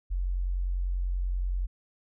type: tone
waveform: sine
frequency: 45.16 Hz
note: F#1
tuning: 41 cents flat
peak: -26 dBFS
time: 0.1-1.67 s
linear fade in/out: 20 ms
effects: none